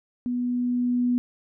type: tone with level ramp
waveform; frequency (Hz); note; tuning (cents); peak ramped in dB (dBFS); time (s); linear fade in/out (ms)
sine; 245.5; B3; -10; -24 to -19; 0.26-1.18; 0
effects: none